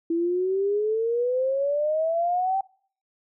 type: exponential sweep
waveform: sine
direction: up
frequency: 329.3 to 783 Hz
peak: -21 dBFS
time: 0.1-2.61 s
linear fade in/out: 5 ms
effects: noise-tail reverb RT60 0.5 s tail -23 dB re dry